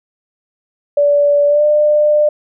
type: tone with pitch glide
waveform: sine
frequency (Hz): 578 to 598.7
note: D5 to D5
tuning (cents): -28 to +33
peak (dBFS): -8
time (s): 0.97-2.29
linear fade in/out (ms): 5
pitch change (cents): +61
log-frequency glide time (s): 1.47-1.64
effects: none